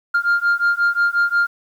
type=beating tone pair; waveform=sine; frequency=1399 / 1404.6 Hz; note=F6 / F6; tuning=+3 / +10 cents; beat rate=5.6 Hz; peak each=-16 dBFS; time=0.14-1.47 s; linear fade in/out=10 ms; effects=tanh soft clip ceiling -11 dBFS + 8-bit